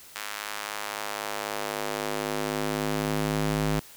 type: tone with high-pass filter sweep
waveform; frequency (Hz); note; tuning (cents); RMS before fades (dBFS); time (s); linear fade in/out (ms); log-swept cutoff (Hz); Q
square; 51.91; G#1; 0; -30; 0.15-3.8; 10; 1500 to 120; 0.89
effects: white hiss -49 dBFS RMS until 3.96 s